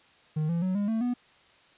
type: tone with pitch steps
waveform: triangle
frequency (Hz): 154.4 / 169.35 / 185.75 / 203.7 / 223.5 / 245.1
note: D#3 / E3 / F#3 / G#3 / A3 / B3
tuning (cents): -13 / +47 / +7 / -33 / +27 / -13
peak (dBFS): -23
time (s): 0.36-1.14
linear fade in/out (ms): 10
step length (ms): 130
effects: white hiss -59 dBFS RMS until 1.77 s + resampled to 8000 Hz